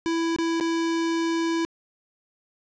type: tone with dropouts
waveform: square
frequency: 331.1 Hz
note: E4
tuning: 8 cents sharp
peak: -23 dBFS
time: 0.06-1.65 s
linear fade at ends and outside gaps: 0 ms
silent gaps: 0.362-0.386 / 0.6-0.609 s
effects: resampled to 16000 Hz + 10-bit